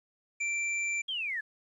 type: tone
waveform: square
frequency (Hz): 2349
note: D7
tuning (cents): 0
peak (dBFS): -30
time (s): 0.4-1.02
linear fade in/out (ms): 10
type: linear sweep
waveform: sine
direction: down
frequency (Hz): 3300 to 1661.2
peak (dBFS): -31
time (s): 1.08-1.41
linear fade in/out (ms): 10
effects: resampled to 22050 Hz + 11-bit